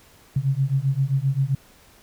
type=beating tone pair; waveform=sine; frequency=132.3 / 139.9 Hz; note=C3 / C#3; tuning=+20 / +16 cents; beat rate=7.6 Hz; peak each=-22 dBFS; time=0.36-1.55 s; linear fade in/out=5 ms; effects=pink hiss -53 dBFS RMS until 2.02 s